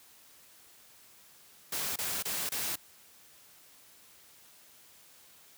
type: noise bursts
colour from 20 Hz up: white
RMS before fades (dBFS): -34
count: 4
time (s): 1.72-2.758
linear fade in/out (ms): 5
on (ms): 240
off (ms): 26
effects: white hiss -58 dBFS RMS until 5.57 s + high-pass 60 Hz 12 dB/octave